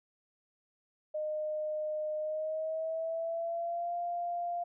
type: tone with pitch glide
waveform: sine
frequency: 613 to 696.1 Hz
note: D#5 to F5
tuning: -26 to -6 cents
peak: -32 dBFS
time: 1.14-4.64 s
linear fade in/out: 10 ms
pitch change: +220 cents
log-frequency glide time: 2.18-3.95 s
effects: none